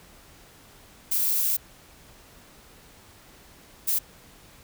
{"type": "noise bursts at uneven times", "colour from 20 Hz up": "violet", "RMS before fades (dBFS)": -24, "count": 2, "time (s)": [[1.11, 1.57], [3.87, 3.99]], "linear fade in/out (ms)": 10, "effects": ["pink hiss -52 dBFS RMS until 4.63 s"]}